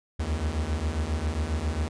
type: beating tone pair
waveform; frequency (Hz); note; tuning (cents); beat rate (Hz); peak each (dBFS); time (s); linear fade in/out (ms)
45% pulse; 72.2 / 79.6; D2 / D#2; -29 / +40; 7.4; -30 / -28; 0.19-1.89; 10
effects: resampled to 22050 Hz